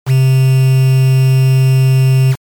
triangle tone with quantisation, 131.7 Hz, C3, 12 cents sharp, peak -4 dBFS, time 0.06-2.36 s, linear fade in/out 50 ms, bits 4, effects MP3 96 kbps

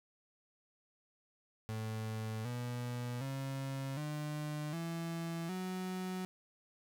35% pulse tone with pitch steps, 110 / 122.05 / 135.43 / 150.26 / 166.73 / 185 Hz, A2 / B2 / C#3 / D3 / E3 / F#3, 0 / -20 / -40 / +40 / +20 / 0 cents, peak -36 dBFS, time 1.69-6.25 s, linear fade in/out 0 ms, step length 760 ms, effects none

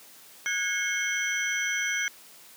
sine tone cluster, 1458 / 1643 / 2176 / 3173 / 5950 Hz, F#6 / G#6 / C#7 / G7 / F#8, -26 / -19 / -33 / +20 / +9 cents, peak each -34 / -31 / -30 / -36 / -33 dBFS, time 0.46-2.08 s, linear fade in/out 0 ms, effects white hiss -51 dBFS RMS until 2.56 s + high-pass 150 Hz 12 dB/octave

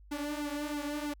sawtooth tone with flanger, 293.7 Hz, D4, in tune, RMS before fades -36 dBFS, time 0.11-1.14 s, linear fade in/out 10 ms, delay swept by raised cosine 1.7 to 6 ms, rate 3.1 Hz, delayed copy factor -0.65, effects added 50 Hz sine -52 dBFS peak until 1.2 s

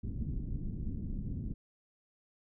pink low-pass noise, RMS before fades -37 dBFS, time 0.03-1.54 s, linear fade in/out 10 ms, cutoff 250 Hz, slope 24 dB/octave, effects none

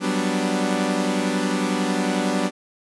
sawtooth chord, G major seventh, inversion third, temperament equal, 185 / 196 / 246.9 / 293.7 Hz, F#3 / G3 / B3 / D4, 0 / 0 / 0 / 0 cents, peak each -22 dBFS, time 0-2.51 s, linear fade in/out 50 ms, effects resampled to 24000 Hz

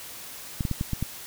clicks, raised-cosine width 5 ms, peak -14 dBFS, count 6, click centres 0.608 / 0.652 / 0.713 / 0.811 / 0.933 / 1.026 s, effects white hiss -41 dBFS RMS until 1.26 s

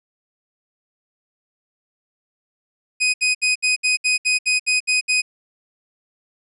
sawtooth tone bursts, 2500 Hz, D#7, 8 cents sharp, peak -12 dBFS, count 11, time 3-5.22 s, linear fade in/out 20 ms, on 140 ms, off 68 ms, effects resampled to 24000 Hz

